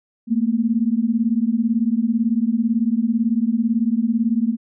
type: beating tone pair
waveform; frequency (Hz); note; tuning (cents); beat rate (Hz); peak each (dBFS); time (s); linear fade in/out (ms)
sine; 220 / 238; A3 / A#3; 0 / +36; 18; -19; 0.27-4.57; 50
effects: none